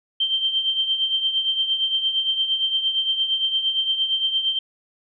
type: tone with tremolo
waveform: sine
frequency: 3136 Hz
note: G7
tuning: in tune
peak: -16 dBFS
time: 0.2-4.59 s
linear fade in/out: 5 ms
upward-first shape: triangle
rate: 8.7 Hz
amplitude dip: 70%
effects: none